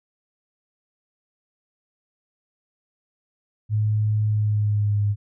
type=tone with pitch glide; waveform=sine; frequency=106.8 to 102.92 Hz; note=G#2 to G#2; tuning=+49 to -15 cents; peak=-18 dBFS; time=3.69-5.16 s; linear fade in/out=50 ms; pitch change=-64 cents; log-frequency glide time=4.25-5.02 s; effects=none